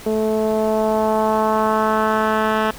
10% pulse tone with low-pass filter sweep, 217.6 Hz, A3, 19 cents flat, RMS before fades -18 dBFS, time 0.06-2.71 s, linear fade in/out 5 ms, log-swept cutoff 440 to 2200 Hz, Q 1.7, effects pink hiss -38 dBFS RMS until 2.78 s

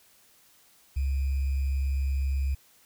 sine tone with sample-and-hold, 68 Hz, C#2, 33 cents flat, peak -24 dBFS, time 0.96-2.55 s, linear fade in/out 10 ms, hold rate 2450 Hz, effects white hiss -60 dBFS RMS until 2.85 s

